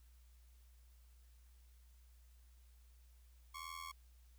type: ring-modulated tone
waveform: sawtooth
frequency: 1100 Hz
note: C#6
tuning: 14 cents flat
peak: -40 dBFS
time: 3.54-3.92 s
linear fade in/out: 10 ms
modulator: 41.2 Hz
effects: added 60 Hz sine -61 dBFS peak until 4.38 s + white hiss -75 dBFS RMS until 4.38 s